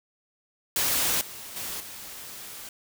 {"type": "noise with level steps", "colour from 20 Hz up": "white", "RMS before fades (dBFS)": [-25, -41, -34, -41], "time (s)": [0.76, 2.69], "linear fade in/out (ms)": 2, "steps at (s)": [1.21, 1.56, 1.8], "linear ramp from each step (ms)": 2, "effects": []}